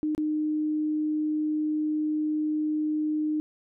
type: tone with dropouts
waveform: sine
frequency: 305.8 Hz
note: D#4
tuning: 30 cents flat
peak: -24 dBFS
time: 0.03-3.4 s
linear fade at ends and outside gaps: 0 ms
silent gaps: 0.149-0.179 s
effects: none